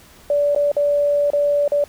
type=tone with dropouts; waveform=sine; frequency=579 Hz; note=D5; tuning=25 cents flat; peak=-14 dBFS; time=0.3-1.84 s; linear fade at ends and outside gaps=2 ms; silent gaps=0.549-0.561 / 0.717-0.766 / 1.303-1.333 / 1.679-1.719 s; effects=pink hiss -47 dBFS RMS until 1.88 s